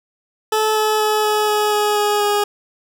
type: tone with pitch steps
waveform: 20% pulse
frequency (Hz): 433.4 / 430.4 / 427.4 / 424.5 / 421.5 / 418.6 / 415.7 / 412.9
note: A4 / A4 / G#4 / G#4 / G#4 / G#4 / G#4 / G#4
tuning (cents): -26 / -38 / +50 / +38 / +26 / +14 / +2 / -10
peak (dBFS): -10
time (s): 0.52-2.44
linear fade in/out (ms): 5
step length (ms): 240
effects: none